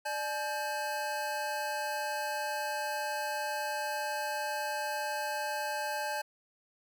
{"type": "tone cluster", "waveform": "square", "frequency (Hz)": [595, 853, 1578], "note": ["D5", "G#5", "G6"], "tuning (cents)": [22, 46, 11], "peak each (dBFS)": [-39, -36, -39], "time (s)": [0.05, 6.22], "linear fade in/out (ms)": 10, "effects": []}